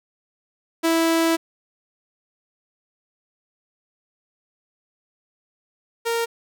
sawtooth tone pair in turn, 328.9 / 463.5 Hz, E4 / A#4, -4 / -10 cents, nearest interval tritone, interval 594 cents, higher second, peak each -13 / -17 dBFS, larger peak first, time 0.83-1.37 / 6.05-6.26 s, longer first, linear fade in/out 20 ms, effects none

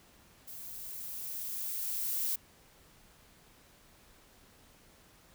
violet noise with level ramp, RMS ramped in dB -46 to -32 dBFS, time 0.47-2.36 s, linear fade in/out 10 ms, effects pink hiss -61 dBFS RMS until 5.34 s

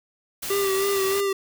white noise, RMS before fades -31 dBFS, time 0.42-1.21 s, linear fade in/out 10 ms
square tone with vibrato, 392 Hz, G4, in tune, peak -22 dBFS, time 0.5-1.33 s, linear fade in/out 5 ms, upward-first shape sine, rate 3.2 Hz, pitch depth 36 cents each way
effects none

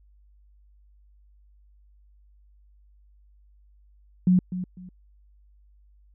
sine tone with echo, 182.1 Hz, F#3, 27 cents flat, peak -15 dBFS, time 4.27-4.39 s, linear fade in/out 2 ms, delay 250 ms, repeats 2, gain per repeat -12 dB, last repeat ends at 4.89 s, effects added 50 Hz sine -54 dBFS peak until 6.14 s

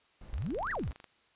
brown noise, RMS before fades -47 dBFS, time 0.21-0.93 s, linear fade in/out 2 ms
sine exponential two-way sweep, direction up then down, 47.68 to 2005 to 47.68 Hz, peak -32 dBFS, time 0.33-0.91 s, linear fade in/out 0 ms, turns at 0.71 s
click train, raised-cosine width 0.3 ms, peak -33 dBFS, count 18, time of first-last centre 0.34-1.042 s, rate 24.2 Hz
effects white hiss -67 dBFS RMS until 1.35 s + resampled to 8000 Hz

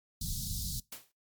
pink band-stop noise, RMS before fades -36 dBFS, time 0.21-0.8 s, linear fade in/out 5 ms, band 200 to 3900 Hz, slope 48 dB/octave
white noise with exponential decay, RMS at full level -39 dBFS, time 0.92-1.12 s, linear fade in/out 5 ms, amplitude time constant 43 ms
effects noise-tail reverb RT60 0.2 s tail -21 dB re dry + MP3 96 kbps

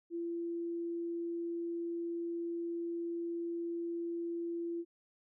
sine tone, 339.6 Hz, F4, 48 cents flat, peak -35 dBFS, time 0.1-4.85 s, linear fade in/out 50 ms, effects none

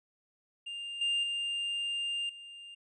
triangle tone with level steps, 2801 Hz, F7, 4 cents sharp, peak -36 / -26 / -30 / -44 dBFS, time 0.66-2.75 s, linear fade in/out 10 ms, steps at 1.01 / 1.23 / 2.29 s, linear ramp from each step 5 ms, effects resampled to 22050 Hz

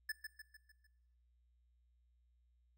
square tone with echo, 1740 Hz, A6, 20 cents flat, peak -38 dBFS, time 0.09-0.12 s, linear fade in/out 5 ms, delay 150 ms, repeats 5, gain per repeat -6 dB, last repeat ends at 0.87 s, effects noise-tail reverb RT60 1.0 s tail -18 dB re dry + added 60 Hz sine -70 dBFS peak until 2.77 s

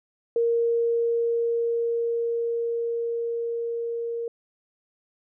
sine tone with level ramp, 466.2 Hz, A#4, in tune, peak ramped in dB -19 to -27 dBFS, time 0.36-4.28 s, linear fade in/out 2 ms, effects none

